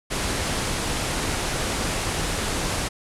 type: low-pass noise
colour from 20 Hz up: pink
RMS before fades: -26 dBFS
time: 0.1-2.89 s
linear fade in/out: 20 ms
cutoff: 11000 Hz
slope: 48 dB/octave
effects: none